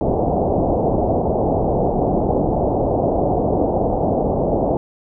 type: low-pass noise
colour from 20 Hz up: white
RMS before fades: -18 dBFS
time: 0.01-4.77 s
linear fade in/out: 0 ms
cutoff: 770 Hz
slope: 48 dB/octave
effects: none